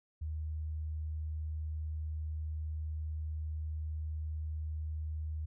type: tone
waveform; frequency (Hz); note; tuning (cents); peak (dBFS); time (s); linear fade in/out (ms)
sine; 77.6; D#2; -4; -35; 0.21-5.46; 10
effects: none

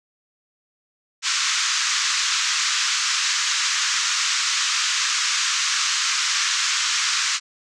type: band-pass noise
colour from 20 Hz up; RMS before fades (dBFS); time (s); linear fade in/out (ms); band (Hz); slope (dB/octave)
white; -22; 1.22-7.4; 50; 1100 to 7100; 48
effects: none

